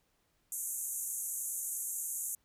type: band-pass noise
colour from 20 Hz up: white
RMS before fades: -38 dBFS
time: 0.52-2.35 s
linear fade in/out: 2 ms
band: 6400 to 13000 Hz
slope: 96 dB/octave
effects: pink hiss -75 dBFS RMS until 2.44 s